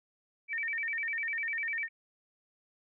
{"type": "tone with vibrato", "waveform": "sine", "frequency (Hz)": 2053, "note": "C7", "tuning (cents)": -33, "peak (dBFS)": -31, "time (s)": [0.48, 1.89], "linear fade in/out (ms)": 50, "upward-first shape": "square", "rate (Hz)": 10, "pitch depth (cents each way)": 200, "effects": []}